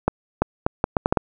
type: accelerating click train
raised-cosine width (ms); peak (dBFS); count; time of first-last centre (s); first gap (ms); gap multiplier
1; -3; 8; 0.08-1.172; 340; 0.72
effects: none